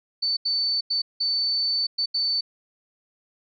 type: tone bursts at uneven times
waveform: sine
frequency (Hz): 4519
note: C#8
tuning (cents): +33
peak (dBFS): -21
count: 6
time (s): 0.22-0.37 / 0.45-0.81 / 0.9-1.02 / 1.2-1.87 / 1.98-2.06 / 2.14-2.41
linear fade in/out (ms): 10
effects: none